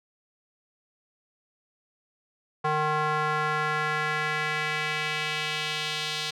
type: tone with band-pass filter sweep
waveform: square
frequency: 153.1 Hz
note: D#3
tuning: 28 cents flat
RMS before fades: -28 dBFS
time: 2.64-6.31 s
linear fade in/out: 10 ms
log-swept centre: 1000 to 3800 Hz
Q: 1.8
effects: none